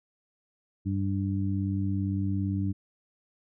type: harmonic tone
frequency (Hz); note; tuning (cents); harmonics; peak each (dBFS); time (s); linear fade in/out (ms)
97.6; G2; -7; 1 / 2 / 3; -28 / -31 / -33; 0.85-2.73; 20
effects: none